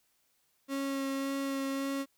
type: tone with vibrato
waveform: 35% pulse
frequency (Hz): 273.2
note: C#4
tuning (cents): -25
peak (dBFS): -30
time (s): 0.68-2.06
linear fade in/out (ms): 50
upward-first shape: sine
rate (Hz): 1.8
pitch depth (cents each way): 11
effects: white hiss -73 dBFS RMS until 2.17 s